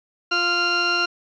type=tone pair together; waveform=20% pulse; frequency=349.2 / 1389.6 Hz; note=F4 / F6; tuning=0 / -9 cents; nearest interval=2 octaves; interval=2391 cents; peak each=-22 / -14 dBFS; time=0.31-1.06 s; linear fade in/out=10 ms; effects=resampled to 16000 Hz